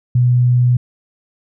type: tone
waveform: sine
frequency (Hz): 123.47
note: B2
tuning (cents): 0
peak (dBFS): -9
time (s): 0.15-0.77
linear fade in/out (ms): 5
effects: none